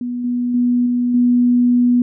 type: tone with level steps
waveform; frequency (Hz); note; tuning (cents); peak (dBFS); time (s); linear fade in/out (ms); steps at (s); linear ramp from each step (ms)
sine; 244.3; B3; -19; -20 / -16 / -12 / -14 / -10; 0.01-2.02; 2; 0.24 / 0.54 / 0.86 / 1.14; 5
effects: none